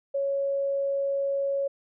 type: tone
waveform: sine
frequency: 554.4 Hz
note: C#5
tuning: in tune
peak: -24 dBFS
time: 0.14-1.68 s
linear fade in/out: 10 ms
effects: none